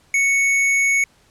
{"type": "tone with tanh clipping", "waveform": "sine", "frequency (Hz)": 2217, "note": "C#7", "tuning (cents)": 0, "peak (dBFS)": -16, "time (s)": [0.14, 1.04], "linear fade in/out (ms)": 2, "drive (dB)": 17, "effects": ["pink hiss -56 dBFS RMS until 1.3 s", "low-pass 10000 Hz 12 dB/octave"]}